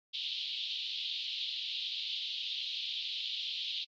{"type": "band-pass noise", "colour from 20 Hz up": "white", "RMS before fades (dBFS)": -38, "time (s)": [0.13, 3.85], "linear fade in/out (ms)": 20, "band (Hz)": [3000, 4000], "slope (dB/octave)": 48, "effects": ["AAC 48 kbps"]}